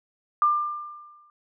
sine tone with exponential decay, 1194 Hz, D6, 28 cents sharp, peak -15 dBFS, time 0.42-1.3 s, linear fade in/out 1 ms, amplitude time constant 190 ms, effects none

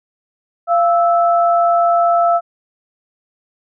sine tone pair together, 688.9 / 1314 Hz, F5 / E6, -24 / -6 cents, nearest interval major seventh, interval 1118 cents, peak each -11 / -17 dBFS, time 0.67-2.41 s, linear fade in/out 50 ms, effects none

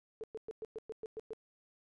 sine tone bursts, 440 Hz, A4, in tune, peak -39 dBFS, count 9, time 0.21-1.333 s, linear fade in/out 0 ms, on 27 ms, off 110 ms, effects resampled to 22050 Hz

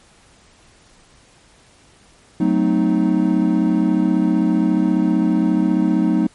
triangle chord, F# diminished seventh, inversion none, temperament equal with one note detuned, 185 / 220 / 256.2 / 311.1 Hz, F#3 / A3 / C4 / Eb4, 0 / 0 / -36 / 0 cents, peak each -17 / -18 / -19 / -16 dBFS, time 2.4-6.27 s, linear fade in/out 5 ms, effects pink hiss -51 dBFS RMS until 6.34 s + MP3 48 kbps

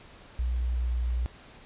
sine tone with pitch glide, 61 to 60.3 Hz, B1 to B1, -21 to -41 cents, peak -25 dBFS, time 0.39-1.26 s, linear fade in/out 0 ms, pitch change -20 cents, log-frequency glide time 0.77-0.92 s, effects pink hiss -51 dBFS RMS until 1.65 s + resampled to 8000 Hz

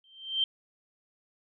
sine tone with exponential growth, 3136 Hz, G7, in tune, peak -21 dBFS, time 0.04-0.44 s, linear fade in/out 2 ms, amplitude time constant 85 ms, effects none

